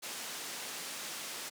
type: low-pass noise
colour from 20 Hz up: white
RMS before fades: -42 dBFS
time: 0.02-1.5 s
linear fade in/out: 20 ms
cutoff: 8400 Hz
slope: 12 dB/octave
effects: high-pass 200 Hz 12 dB/octave